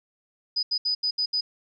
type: tone bursts at uneven times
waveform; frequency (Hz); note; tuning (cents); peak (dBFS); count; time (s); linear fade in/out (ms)
sine; 4978; D#8; 0; -22; 6; 0.56-0.63 / 0.71-0.78 / 0.85-0.95 / 1.03-1.11 / 1.18-1.26 / 1.33-1.41; 10
effects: none